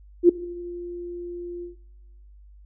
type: tone with ADSR envelope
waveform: sine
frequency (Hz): 349.2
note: F4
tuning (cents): 0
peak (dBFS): -7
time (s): 0.23-1.76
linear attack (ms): 60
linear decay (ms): 6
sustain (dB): -24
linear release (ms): 130
effects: noise-tail reverb RT60 1.0 s tail -18 dB re dry + added 50 Hz sine -46 dBFS peak until 2.65 s